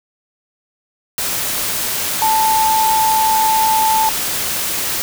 sine tone in noise, 880 Hz, A5, in tune, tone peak -12 dBFS, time 2.22-4.09 s, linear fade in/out 0 ms, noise white, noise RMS -20 dBFS, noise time 1.18-5.02 s, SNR +5 dB, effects none

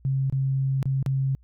sine tone with dropouts, 134.6 Hz, C3, 49 cents sharp, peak -21 dBFS, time 0.05-1.35 s, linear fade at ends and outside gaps 0 ms, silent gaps 0.299-0.325 / 0.828-0.856 / 1.027-1.062 s, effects added 60 Hz sine -52 dBFS peak until 1.43 s

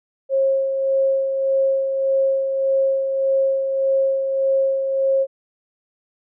sine tone with tremolo, 539 Hz, C#5, 49 cents flat, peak -14 dBFS, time 0.29-5.27 s, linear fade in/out 50 ms, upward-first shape sine, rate 1.7 Hz, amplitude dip 45%, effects none

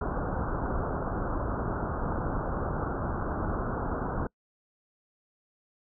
pink low-pass noise, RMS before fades -31 dBFS, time 0.01-4.27 s, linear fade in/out 5 ms, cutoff 1500 Hz, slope 96 dB/octave, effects noise-tail reverb RT60 0.1 s tail -26 dB re dry

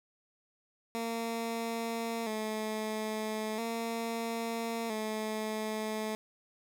15% pulse tone with vibrato, 223 Hz, A3, 23 cents sharp, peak -27 dBFS, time 0.95-6.15 s, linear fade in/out 0 ms, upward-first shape square, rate 0.38 Hz, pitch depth 50 cents each way, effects 11-bit

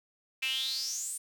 sawtooth tone with high-pass filter sweep, 263.2 Hz, C4, 10 cents sharp, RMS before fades -34 dBFS, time 0.42-1.18 s, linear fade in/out 10 ms, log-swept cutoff 2500 to 9200 Hz, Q 9.4, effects none

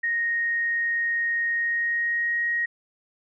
sine tone with pitch glide, 1864.7 to 1883.1 Hz, A#6 to A#6, 0 to +17 cents, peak -22 dBFS, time 0.03-2.66 s, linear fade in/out 10 ms, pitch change +17 cents, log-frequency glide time 1.53-2.44 s, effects none

